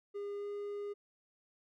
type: tone with pitch glide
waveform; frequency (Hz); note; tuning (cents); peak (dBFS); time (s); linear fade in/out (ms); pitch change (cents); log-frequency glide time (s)
triangle; 406 to 408.8; G#4 to G#4; -39 to -27; -36; 0.14-0.94; 20; +12; 0.37-0.46
effects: none